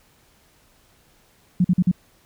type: tone bursts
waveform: sine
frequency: 180 Hz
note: F#3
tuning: 47 cents flat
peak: -13 dBFS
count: 4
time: 1.6-1.915 s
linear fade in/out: 5 ms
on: 45 ms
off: 45 ms
effects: pink hiss -58 dBFS RMS until 2.25 s